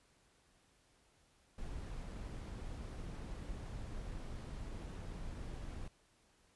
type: noise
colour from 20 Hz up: brown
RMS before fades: -45 dBFS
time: 1.58-5.88 s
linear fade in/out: 5 ms
effects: pink hiss -71 dBFS RMS until 6.55 s + resampled to 24000 Hz